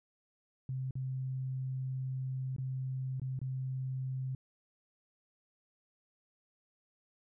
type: tone with dropouts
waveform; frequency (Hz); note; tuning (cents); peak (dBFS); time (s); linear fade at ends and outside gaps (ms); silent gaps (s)
sine; 130.81; C3; 0; -34; 0.69-4.35; 2; 0.909-0.954 / 2.564-2.583 / 3.198-3.217 / 3.391-3.415
effects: none